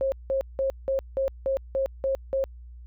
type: tone bursts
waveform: sine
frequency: 538 Hz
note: C5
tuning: 48 cents sharp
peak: -22 dBFS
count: 9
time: 0.01-2.44 s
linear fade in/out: 0 ms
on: 110 ms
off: 180 ms
effects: added 60 Hz sine -41 dBFS peak until 2.86 s